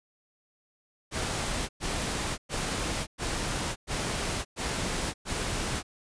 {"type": "noise bursts", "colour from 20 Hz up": "pink", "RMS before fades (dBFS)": -31, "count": 7, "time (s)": [1.11, 5.83], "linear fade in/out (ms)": 50, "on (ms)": 580, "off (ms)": 110, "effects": ["resampled to 22050 Hz"]}